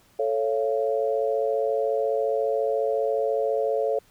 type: chord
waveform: sine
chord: A augmented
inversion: none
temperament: equal with one note detuned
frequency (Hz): 440 / 554.4 / 684.5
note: A4 / C#5 / E#5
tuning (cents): 0 / 0 / -35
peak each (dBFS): -25 / -25 / -29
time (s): 0.19-3.99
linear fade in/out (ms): 5
effects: pink hiss -59 dBFS RMS until 4.1 s